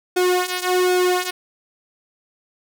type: tone with flanger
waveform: sawtooth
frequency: 363.2 Hz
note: F#4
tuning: 32 cents flat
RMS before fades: -19 dBFS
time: 0.16-1.31 s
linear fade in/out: 10 ms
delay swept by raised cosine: 1 to 2.9 ms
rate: 1.3 Hz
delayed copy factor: -0.8
effects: none